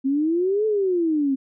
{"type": "exponential two-way sweep", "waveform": "sine", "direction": "up then down", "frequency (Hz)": [262.4, 440, 262.4], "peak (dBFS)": -18, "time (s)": [0.04, 1.36], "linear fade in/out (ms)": 20, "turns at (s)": 0.66, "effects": []}